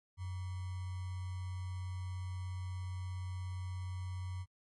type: tone with sample-and-hold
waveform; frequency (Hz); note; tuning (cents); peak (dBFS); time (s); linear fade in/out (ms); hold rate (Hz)
sine; 91.7; F#2; -15; -38; 0.17-4.46; 50; 1050
effects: noise-tail reverb RT60 0.1 s tail -24 dB re dry + MP3 48 kbps